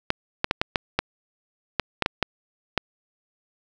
clicks, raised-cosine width 0.3 ms, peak -4 dBFS, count 11, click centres 0.104 / 0.444 / 0.511 / 0.615 / 0.758 / 0.99 / 1.797 / 2.023 / 2.061 / 2.227 / 2.777 s, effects none

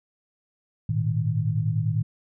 sine chord, Ab suspended second, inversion none, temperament equal with one note detuned, 106.5 / 116.54 / 155.56 Hz, Ab2 / Bb2 / Eb3, +44 / 0 / 0 cents, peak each -26 dBFS, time 0.89-2.03 s, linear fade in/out 5 ms, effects none

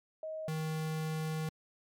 sine / square tone pair in turn, 630 / 157.5 Hz, D#5 / D#3, +21 / +21 cents, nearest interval 2 octaves, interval 2400 cents, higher first, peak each -37 / -34 dBFS, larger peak second, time 0.23-0.48 / 0.48-1.49 s, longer second, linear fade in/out 2 ms, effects MP3 96 kbps

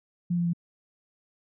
sine tone with pitch steps, 174.61 / 172.6 / 170.62 Hz, F3 / F3 / F3, 0 / -20 / -40 cents, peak -23 dBFS, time 0.3-0.534 s, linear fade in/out 10 ms, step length 78 ms, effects none

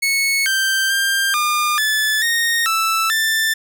sawtooth tone with pitch steps, 2203 / 1567 / 1590 / 1208 / 1736 / 1855 / 1321 / 1774 Hz, C#7 / G6 / G6 / D6 / A6 / A#6 / E6 / A6, -11 / -1 / +24 / +48 / -24 / -9 / +3 / +14 cents, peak -12 dBFS, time 0.02-3.54 s, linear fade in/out 10 ms, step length 440 ms, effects none

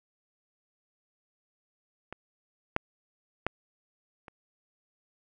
clicks, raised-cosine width 0.5 ms, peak -24 / -10 / -12 / -30 dBFS, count 4, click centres 2.126 / 2.764 / 3.466 / 4.282 s, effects none

